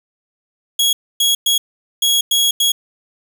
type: tone bursts at uneven times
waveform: sawtooth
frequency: 3322 Hz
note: G#7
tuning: in tune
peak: -9 dBFS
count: 6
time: 0.79-0.93 / 1.2-1.35 / 1.46-1.58 / 2.02-2.21 / 2.31-2.51 / 2.6-2.72 s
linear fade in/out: 5 ms
effects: 7-bit